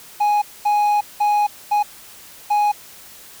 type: tone bursts at uneven times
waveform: triangle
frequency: 830.6 Hz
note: G#5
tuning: in tune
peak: -12 dBFS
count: 5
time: 0.2-0.42 / 0.65-1.01 / 1.2-1.47 / 1.71-1.83 / 2.5-2.72 s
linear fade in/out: 10 ms
effects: white hiss -42 dBFS RMS until 3.4 s